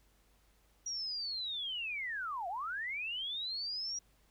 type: linear two-way sweep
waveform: sine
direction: down then up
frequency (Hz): 5760 to 672 to 5760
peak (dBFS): -36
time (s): 0.86-3.99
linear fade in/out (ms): 5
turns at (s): 2.48
effects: added 50 Hz sine -68 dBFS peak until 4.3 s + pink hiss -71 dBFS RMS until 4.3 s